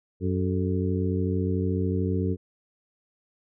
harmonic tone with a mistuned harmonic, 93.6 Hz, F#2, 20 cents sharp, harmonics 1 / 2 / 3 / 4 / 5, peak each -26 / -29 / -31 / -32 / -33 dBFS, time 0.2-2.37 s, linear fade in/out 50 ms, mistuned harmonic 5, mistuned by -86 cents, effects none

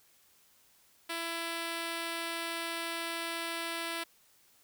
5% pulse tone, 333.8 Hz, E4, 22 cents sharp, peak -23 dBFS, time 1.09-4.04 s, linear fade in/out 10 ms, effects white hiss -65 dBFS RMS until 4.63 s

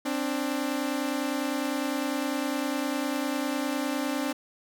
sawtooth tone pair together, 263.8 / 293.7 Hz, C4 / D4, +14 / 0 cents, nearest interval major second, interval 186 cents, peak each -26 dBFS, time 0.05-4.33 s, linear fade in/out 10 ms, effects none

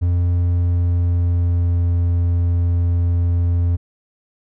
triangle tone with pitch glide, 87.6 to 86.59 Hz, F2 to F2, +6 to -14 cents, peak -12 dBFS, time 0.01-3.77 s, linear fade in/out 20 ms, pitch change -20 cents, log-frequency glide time 0.3-1.9 s, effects none

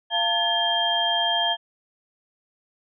sine tone cluster, 691 / 898 / 1716 / 3193 Hz, F5 / A5 / A6 / G7, -19 / +35 / -44 / +31 cents, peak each -26 / -28 / -30 / -22 dBFS, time 0.1-1.57 s, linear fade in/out 50 ms, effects none

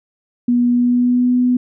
sine tone with pitch glide, 242.6 to 248.4 Hz, B3 to B3, -31 to +10 cents, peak -11 dBFS, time 0.48-1.57 s, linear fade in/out 5 ms, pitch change +41 cents, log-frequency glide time 0.69-1.34 s, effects none

